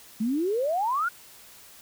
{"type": "exponential sweep", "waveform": "sine", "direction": "up", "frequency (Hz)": [207.7, 1480], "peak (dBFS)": -23, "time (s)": [0.2, 1.09], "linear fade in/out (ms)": 10, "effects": ["white hiss -50 dBFS RMS until 1.81 s"]}